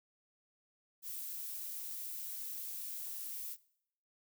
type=noise; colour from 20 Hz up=violet; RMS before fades=-43 dBFS; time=1.02-3.57 s; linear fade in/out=50 ms; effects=noise-tail reverb RT60 0.7 s tail -21 dB re dry